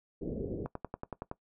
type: low-pass noise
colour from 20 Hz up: white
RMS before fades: -37 dBFS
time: 0.21-0.66 s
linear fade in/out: 10 ms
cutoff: 500 Hz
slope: 48 dB/octave
type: click train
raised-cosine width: 1 ms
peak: -23 dBFS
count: 8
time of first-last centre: 0.66-1.314 s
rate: 10.7 Hz
effects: noise-tail reverb RT60 0.1 s tail -19 dB re dry